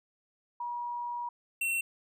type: tone pair in turn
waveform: sine / square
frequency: 960 / 2715 Hz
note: B5 / F7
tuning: -49 / -50 cents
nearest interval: octave + tritone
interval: 1799 cents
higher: second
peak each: -33 / -29 dBFS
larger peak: second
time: 0.6-1.29 / 1.61-1.81 s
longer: first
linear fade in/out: 5 ms
effects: none